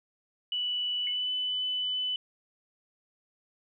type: tone with pitch glide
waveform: sine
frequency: 2960 to 3001 Hz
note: F#7 to F#7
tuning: 0 to +24 cents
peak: -28 dBFS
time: 0.52-2.16 s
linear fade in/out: 2 ms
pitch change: +24 cents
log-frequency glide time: 0.99-1.32 s
type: tone with exponential decay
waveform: sine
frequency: 2167 Hz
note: C#7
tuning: 40 cents flat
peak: -34 dBFS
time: 1.07-1.19 s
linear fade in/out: 1 ms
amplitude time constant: 26 ms
effects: none